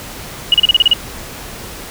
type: tone bursts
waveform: sine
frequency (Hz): 2898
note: F#7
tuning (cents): -37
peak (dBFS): -5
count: 8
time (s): 0.52-0.934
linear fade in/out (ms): 2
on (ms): 22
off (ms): 34
effects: pink hiss -30 dBFS RMS until 1.9 s